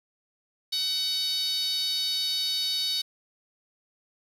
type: tone with high-pass filter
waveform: 10% pulse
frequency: 751 Hz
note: F#5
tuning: 26 cents sharp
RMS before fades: -28 dBFS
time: 0.72-3.02 s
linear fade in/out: 10 ms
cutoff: 4100 Hz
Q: 7.8
effects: resampled to 32000 Hz + 8-bit